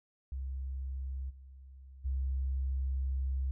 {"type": "tone with level steps", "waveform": "sine", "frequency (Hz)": 66.3, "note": "C2", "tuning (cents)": 23, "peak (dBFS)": [-35, -49, -30], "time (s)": [0.32, 3.51], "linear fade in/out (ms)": 0, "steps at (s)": [1.29, 2.04], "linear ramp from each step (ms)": 20, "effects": []}